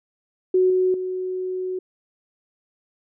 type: tone with level steps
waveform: sine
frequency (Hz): 370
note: F#4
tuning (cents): 0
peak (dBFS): -14 / -16 / -24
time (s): 0.54-1.79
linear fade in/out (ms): 5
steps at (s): 0.7 / 0.94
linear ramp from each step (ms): 2
effects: none